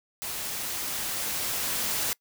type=noise with level ramp; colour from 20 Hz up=white; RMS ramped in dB=-34 to -28 dBFS; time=0.22-2.13 s; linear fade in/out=0 ms; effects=noise-tail reverb RT60 0.1 s tail -24 dB re dry